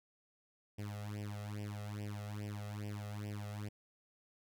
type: tone with flanger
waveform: sawtooth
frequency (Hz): 103.83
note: G#2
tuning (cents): 0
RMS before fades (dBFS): -43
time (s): 0.78-3.69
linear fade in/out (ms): 10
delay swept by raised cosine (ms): 0.37 to 1.57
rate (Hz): 2.4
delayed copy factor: +0.95
effects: none